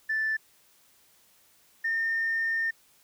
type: tone pair in turn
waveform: sine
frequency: 1760 / 1816.8 Hz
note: A6 / A#6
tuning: 0 / -45 cents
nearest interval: minor second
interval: 55 cents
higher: second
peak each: -24 dBFS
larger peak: neither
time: 0.09-0.37 / 1.84-2.71 s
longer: second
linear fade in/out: 10 ms
effects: tanh soft clip ceiling -21 dBFS + white hiss -62 dBFS RMS until 3.03 s